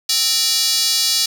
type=tone with high-pass filter; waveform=square; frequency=261.6 Hz; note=C4; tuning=in tune; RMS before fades=-17 dBFS; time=0.09-1.26 s; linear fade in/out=5 ms; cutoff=4500 Hz; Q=2.8; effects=7-bit